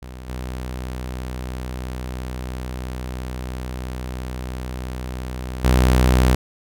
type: tone with level steps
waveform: sawtooth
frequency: 63 Hz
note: B1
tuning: 35 cents sharp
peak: -30 / -23 / -9 dBFS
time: 0.02-6.35 s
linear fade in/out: 5 ms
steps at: 0.28 / 5.64 s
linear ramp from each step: 10 ms
effects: none